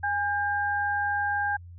sine tone pair together, 820.5 / 1597 Hz, G#5 / G6, -21 / +32 cents, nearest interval octave, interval 1153 cents, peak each -27 dBFS, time 0.03-1.57 s, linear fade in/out 10 ms, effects added 87 Hz sine -42 dBFS peak until 1.78 s

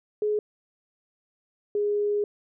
sine tone pair in turn, 421.5 / 413.1 Hz, G#4 / G#4, +26 / -9 cents, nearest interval unison, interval 35 cents, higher first, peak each -22 dBFS, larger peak neither, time 0.22-0.39 / 1.75-2.24 s, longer second, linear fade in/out 2 ms, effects none

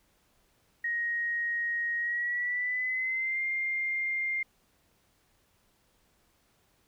sine tone with pitch glide, 1879 to 2109 Hz, A#6 to C7, +13 to +13 cents, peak -28 dBFS, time 0.84-4.43 s, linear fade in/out 5 ms, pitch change +200 cents, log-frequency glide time 1.97-3.44 s, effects pink hiss -69 dBFS RMS until 6.87 s

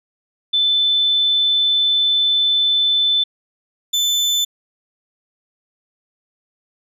sine / 35% pulse tone pair in turn, 3520 / 3520 Hz, A7 / A7, 0 / 0 cents, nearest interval unison, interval 0 cents, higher neither, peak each -13 dBFS, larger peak neither, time 0.53-3.24 / 3.93-4.45 s, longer first, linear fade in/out 10 ms, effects resampled to 32000 Hz

